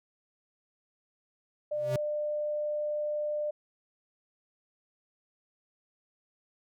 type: tone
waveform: sine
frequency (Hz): 598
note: D5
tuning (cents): +31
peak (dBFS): -29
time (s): 1.71-3.51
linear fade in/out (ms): 10
type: tone with exponential growth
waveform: square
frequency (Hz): 130.81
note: C3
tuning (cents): 0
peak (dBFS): -27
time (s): 1.72-1.96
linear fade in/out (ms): 2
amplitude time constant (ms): 51
effects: none